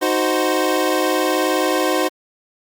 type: chord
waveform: 25% pulse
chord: C diminished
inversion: first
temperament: equal with one note detuned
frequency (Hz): 311.1 / 370 / 521.4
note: Eb4 / Gb4 / C5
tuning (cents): 0 / 0 / -6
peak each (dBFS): -17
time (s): 0.01-2.09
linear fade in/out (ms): 20
effects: Opus 48 kbps